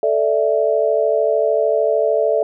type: chord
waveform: sine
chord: A suspended fourth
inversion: none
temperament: just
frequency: 440 / 586.7 / 660 Hz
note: A4 / D5 / E5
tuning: 0 / -2 / +2 cents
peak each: -18 dBFS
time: 0.03-2.43 s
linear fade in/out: 2 ms
effects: none